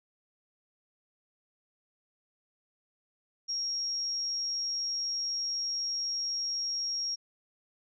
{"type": "tone", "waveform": "sine", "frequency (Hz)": 5588, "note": "F8", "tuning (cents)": 0, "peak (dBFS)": -30, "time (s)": [3.48, 7.16], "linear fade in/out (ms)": 20, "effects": []}